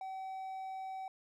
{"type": "tone", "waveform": "triangle", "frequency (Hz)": 763, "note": "G5", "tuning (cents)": -47, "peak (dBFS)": -38, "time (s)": [0.01, 1.08], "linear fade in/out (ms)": 2, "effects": []}